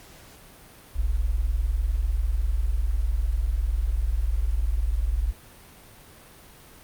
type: tone pair together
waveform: sine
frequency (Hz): 40.25 / 60.3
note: E1 / B1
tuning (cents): -41 / -41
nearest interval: perfect fifth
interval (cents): 700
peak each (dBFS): -24 / -24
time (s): 0.95-5.33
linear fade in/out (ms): 20
effects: pink hiss -49 dBFS RMS until 6.83 s + Opus 48 kbps